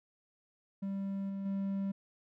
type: tone with level steps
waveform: triangle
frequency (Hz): 196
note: G3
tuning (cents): 0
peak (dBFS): -32 / -34 / -30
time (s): 0.82-1.92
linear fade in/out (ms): 10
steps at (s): 1.29 / 1.45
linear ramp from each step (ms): 10
effects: none